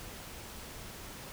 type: silence
effects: pink hiss -46 dBFS RMS until 1.32 s